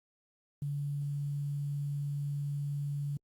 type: tone with quantisation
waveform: sine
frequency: 143.5 Hz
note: D3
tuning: 40 cents flat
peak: -32 dBFS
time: 0.62-3.17 s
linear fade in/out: 2 ms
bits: 10
effects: Opus 32 kbps